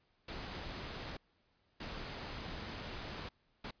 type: noise bursts at uneven times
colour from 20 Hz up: pink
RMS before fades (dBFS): -44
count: 3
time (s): 0.28-1.17 / 1.8-3.29 / 3.64-3.71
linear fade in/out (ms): 5
effects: pink hiss -75 dBFS RMS until 3.8 s + resampled to 11025 Hz